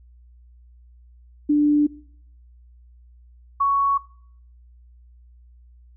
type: tone pair in turn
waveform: sine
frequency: 295.1 / 1114.1 Hz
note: D4 / C#6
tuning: +8 / +8 cents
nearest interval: octave + major seventh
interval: 2300 cents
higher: second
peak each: -14 / -16 dBFS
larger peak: first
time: 1.49-1.87 / 3.6-3.98 s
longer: neither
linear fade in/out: 10 ms
effects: noise-tail reverb RT60 0.6 s tail -21 dB re dry + added 60 Hz sine -47 dBFS peak until 5.96 s